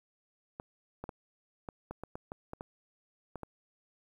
clicks, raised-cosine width 1 ms, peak -26 dBFS, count 12, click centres 0.599 / 1.04 / 1.092 / 1.688 / 1.91 / 2.036 / 2.155 / 2.319 / 2.534 / 2.609 / 3.357 / 3.433 s, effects 10-bit

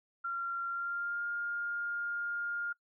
sine tone with pitch glide, 1378 to 1411 Hz, F6 to F6, -24 to +17 cents, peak -33 dBFS, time 0.24-2.73 s, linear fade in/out 10 ms, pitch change +41 cents, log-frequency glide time 0.68-1.24 s, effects noise-tail reverb RT60 0.1 s tail -24 dB re dry

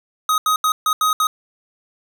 square tone bursts at uneven times, 1257 Hz, D#6, 17 cents sharp, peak -15 dBFS, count 6, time 0.29-0.38 / 0.46-0.56 / 0.64-0.72 / 0.86-0.93 / 1.01-1.13 / 1.2-1.27 s, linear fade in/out 2 ms, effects none

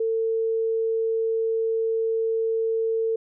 sine tone, 450 Hz, A4, 39 cents sharp, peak -21 dBFS, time 0-3.16 s, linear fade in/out 5 ms, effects none

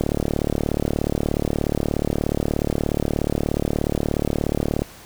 click train, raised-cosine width 2 ms, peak -7 dBFS, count 178, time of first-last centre 0.01-4.82 s, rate 36.8 Hz, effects pink hiss -43 dBFS RMS until 5.05 s

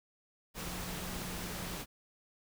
sine tone in noise, 179.4 Hz, F3, 47 cents sharp, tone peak -45 dBFS, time 0.55-1.79 s, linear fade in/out 50 ms, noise pink, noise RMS -41 dBFS, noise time 0.54-1.86 s, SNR -7 dB, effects none

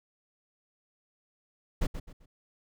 brown noise with echo, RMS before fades -25 dBFS, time 1.81-1.87 s, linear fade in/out 10 ms, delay 130 ms, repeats 3, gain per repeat -10 dB, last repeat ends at 2.26 s, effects none

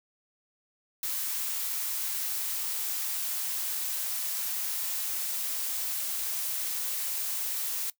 blue noise with high-pass filter sweep, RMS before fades -32 dBFS, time 1.03-7.9 s, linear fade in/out 2 ms, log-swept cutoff 890 to 440 Hz, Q 1.2, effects noise-tail reverb RT60 0.1 s tail -19 dB re dry

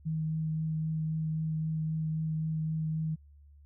sine tone with vibrato, 157.8 Hz, D#3, 25 cents sharp, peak -29 dBFS, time 0.05-3.16 s, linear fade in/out 20 ms, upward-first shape triangle, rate 3.8 Hz, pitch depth 12 cents each way, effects added 72 Hz sine -53 dBFS peak until 3.65 s

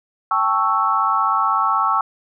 sine chord, A dominant seventh, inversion third, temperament equal, 784 / 880 / 1108.7 / 1318.5 Hz, G5 / A5 / C#6 / E6, 0 / 0 / 0 / 0 cents, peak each -24 / -23 / -19 / -19 dBFS, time 0.31-2.01 s, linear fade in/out 2 ms, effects none

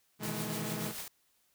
sawtooth chord, E major seventh, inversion second, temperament equal with one note detuned, 123.47 / 155.56 / 164.81 / 212.1 Hz, B2 / D#3 / E3 / G#3, 0 / 0 / 0 / +37 cents, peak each -40 / -38 / -38 / -35 dBFS, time 0.19-0.94 s, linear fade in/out 50 ms
white noise with tremolo, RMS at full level -40 dBFS, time 0.23-1.08 s, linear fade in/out 2 ms, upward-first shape triangle, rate 6.9 Hz, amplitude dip 50%
effects white hiss -72 dBFS RMS until 1.54 s

